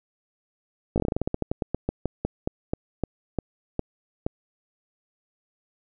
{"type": "slowing click train", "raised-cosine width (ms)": 2, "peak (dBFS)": -11, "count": 24, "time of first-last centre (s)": [0.96, 4.265], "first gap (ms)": 18, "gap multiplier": 1.16, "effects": []}